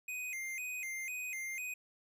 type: tone with vibrato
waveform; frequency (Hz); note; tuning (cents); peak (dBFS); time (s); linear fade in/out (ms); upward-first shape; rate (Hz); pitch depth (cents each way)
square; 2291; D7; -44; -39; 0.08-1.74; 5; square; 2; 150
effects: none